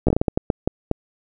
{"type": "slowing click train", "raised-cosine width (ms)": 2, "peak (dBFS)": -4, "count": 11, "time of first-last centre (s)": [0.07, 0.913], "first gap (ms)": 14, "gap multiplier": 1.37, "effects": []}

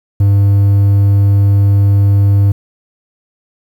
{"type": "tone", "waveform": "triangle", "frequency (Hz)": 100, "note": "G2", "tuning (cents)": 35, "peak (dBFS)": -4, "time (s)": [0.2, 2.52], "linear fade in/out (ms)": 5, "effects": ["7-bit"]}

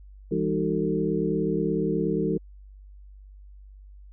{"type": "tone cluster", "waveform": "sine", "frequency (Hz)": [164.7, 201.7, 309.3, 377.5, 448], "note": ["E3", "G3", "D#4", "F#4", "A4"], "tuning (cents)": [-1, 50, -10, 35, 31], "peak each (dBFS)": -29, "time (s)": [0.31, 2.38], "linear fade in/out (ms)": 10, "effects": ["added 49 Hz sine -44 dBFS peak until 4.12 s"]}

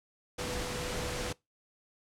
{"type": "tone in noise", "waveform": "sine", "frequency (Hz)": 494.6, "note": "B4", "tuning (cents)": 3, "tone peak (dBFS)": -40, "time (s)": [0.38, 1.33], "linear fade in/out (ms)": 10, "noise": "pink", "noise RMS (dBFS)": -36, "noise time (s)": [0.38, 1.33], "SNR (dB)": -7, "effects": ["noise-tail reverb RT60 0.2 s tail -23 dB re dry", "low-pass 9000 Hz 12 dB/octave"]}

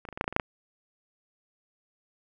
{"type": "clicks", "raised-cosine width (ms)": 0.5, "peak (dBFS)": [-27, -22, -27, -21, -8, -21, -11, -23, -6, -11], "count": 10, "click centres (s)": [0.052, 0.088, 0.127, 0.175, 0.211, 0.242, 0.279, 0.326, 0.364, 0.398], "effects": []}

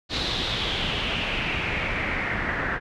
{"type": "noise with low-pass filter sweep", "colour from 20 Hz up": "pink", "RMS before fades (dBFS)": -27, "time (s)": [0.09, 2.8], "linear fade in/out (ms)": 50, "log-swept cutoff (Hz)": [4100, 1700], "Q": 4.4, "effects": []}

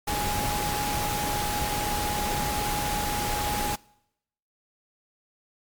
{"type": "tone in noise", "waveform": "sine", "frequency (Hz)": 830.6, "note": "G#5", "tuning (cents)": 0, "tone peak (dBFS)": -29, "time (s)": [0.07, 3.76], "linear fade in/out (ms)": 10, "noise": "pink", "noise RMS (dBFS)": -29, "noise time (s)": [0.07, 3.76], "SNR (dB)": -3, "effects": ["noise-tail reverb RT60 0.8 s tail -24 dB re dry", "MP3 96 kbps"]}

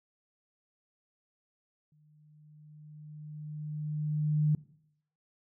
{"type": "tone with exponential growth", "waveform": "sine", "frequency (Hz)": 151.3, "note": "D#3", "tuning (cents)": -48, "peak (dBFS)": -22, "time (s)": [1.92, 4.55], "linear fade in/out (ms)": 2, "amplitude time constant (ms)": 570, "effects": ["noise-tail reverb RT60 0.7 s tail -20 dB re dry"]}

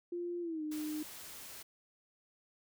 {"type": "tone with pitch glide", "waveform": "sine", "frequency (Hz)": [348.7, 305.3], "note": ["F4", "D#4"], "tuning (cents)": [-3, -33], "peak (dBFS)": -36, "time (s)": [0.12, 1.03], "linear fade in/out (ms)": 5, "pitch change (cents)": -230, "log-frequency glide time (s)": [0.41, 0.63]}
{"type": "noise", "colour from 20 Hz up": "white", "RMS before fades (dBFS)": -49, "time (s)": [0.71, 1.63], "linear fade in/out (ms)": 10}
{"effects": []}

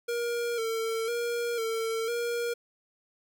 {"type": "tone with vibrato", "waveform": "square", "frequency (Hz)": 462, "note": "A#4", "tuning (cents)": -16, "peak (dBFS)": -29, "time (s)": [0.08, 2.54], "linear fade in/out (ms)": 10, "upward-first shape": "square", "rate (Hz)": 1, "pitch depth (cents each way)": 42, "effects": []}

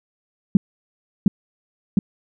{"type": "tone with echo", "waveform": "sine", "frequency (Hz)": 197.1, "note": "G3", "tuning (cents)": 10, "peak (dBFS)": -7, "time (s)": [0.55, 0.57], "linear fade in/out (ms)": 2, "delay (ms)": 710, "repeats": 2, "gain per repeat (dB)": -2, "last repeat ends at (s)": 1.99, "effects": []}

